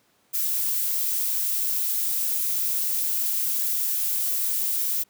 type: noise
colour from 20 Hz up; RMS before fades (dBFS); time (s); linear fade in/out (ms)
violet; -25; 0.33-5.04; 20
effects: pink hiss -64 dBFS RMS until 5.09 s + high-pass 150 Hz 12 dB/octave